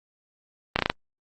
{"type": "slowing click train", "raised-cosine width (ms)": 0.3, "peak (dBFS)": -4, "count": 5, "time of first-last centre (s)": [0.76, 0.899], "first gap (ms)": 30, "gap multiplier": 1.1, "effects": ["Opus 24 kbps"]}